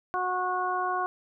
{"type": "harmonic tone", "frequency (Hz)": 365.5, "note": "F#4", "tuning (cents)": -21, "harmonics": [1, 2, 3, 4], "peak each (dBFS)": [-35, -30, -29, -35], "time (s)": [0.14, 1.06], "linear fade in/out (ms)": 0, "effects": []}